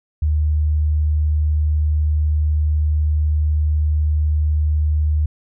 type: tone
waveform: sine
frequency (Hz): 76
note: D#2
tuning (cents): -40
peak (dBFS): -14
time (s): 0.22-5.26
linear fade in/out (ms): 5
effects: none